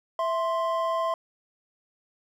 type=tone pair together; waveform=triangle; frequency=659.3 / 1047.5 Hz; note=E5 / C6; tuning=0 / +2 cents; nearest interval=minor sixth; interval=802 cents; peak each=-25 dBFS; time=0.19-1.14 s; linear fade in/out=2 ms; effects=none